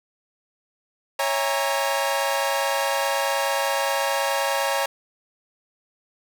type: chord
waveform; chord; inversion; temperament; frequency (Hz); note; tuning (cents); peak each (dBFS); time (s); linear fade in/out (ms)
sawtooth; A# half-diminished seventh; first; equal with one note detuned; 554.4 / 659.3 / 816.8 / 932.3; C#5 / E5 / G#5 / A#5; 0 / 0 / -29 / 0; -21 / -27 / -24 / -23; 1.19-4.86; 5
effects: none